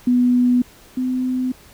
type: tone pair in turn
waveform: sine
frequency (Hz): 246.9 / 254.9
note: B3 / C4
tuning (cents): 0 / -45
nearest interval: minor second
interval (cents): 55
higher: second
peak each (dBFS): -12 / -18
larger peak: first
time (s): 0.07-0.62 / 0.97-1.52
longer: neither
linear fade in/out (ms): 5
effects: pink hiss -47 dBFS RMS until 1.73 s